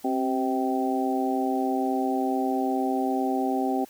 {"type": "harmonic tone with a mistuned harmonic", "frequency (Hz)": 129.3, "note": "C3", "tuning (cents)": -20, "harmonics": [2, 3, 4, 5, 6], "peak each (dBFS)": [-26, -30, -36, -34, -28], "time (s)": [0.04, 3.85], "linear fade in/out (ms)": 10, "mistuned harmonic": 2, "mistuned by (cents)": 46, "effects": ["white hiss -53 dBFS RMS until 3.89 s"]}